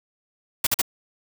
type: noise bursts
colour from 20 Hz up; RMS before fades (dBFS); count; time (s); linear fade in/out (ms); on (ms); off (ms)
white; -20; 3; 0.64-0.817; 5; 29; 45
effects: none